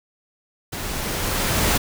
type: noise with level ramp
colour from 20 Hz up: pink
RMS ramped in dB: -30 to -18 dBFS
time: 0.72-1.78 s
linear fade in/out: 10 ms
effects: none